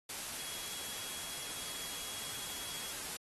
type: tone in noise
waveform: sine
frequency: 3322 Hz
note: G#7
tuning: in tune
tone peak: -49 dBFS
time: 0.39-2.92 s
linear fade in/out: 5 ms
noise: white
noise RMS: -42 dBFS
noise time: 0.09-3.17 s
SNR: -10 dB
effects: AAC 32 kbps